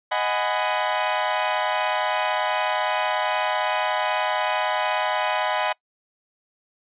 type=chord; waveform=sawtooth; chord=G# minor seventh; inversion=second; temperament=equal with one note detuned; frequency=622.3 / 740 / 830.6 / 998.7 Hz; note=D#5 / F#5 / G#5 / B5; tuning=0 / 0 / 0 / +19 cents; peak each=-23 dBFS; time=0.11-5.73 s; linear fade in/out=10 ms; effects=noise-tail reverb RT60 0.1 s tail -24 dB re dry + resampled to 8000 Hz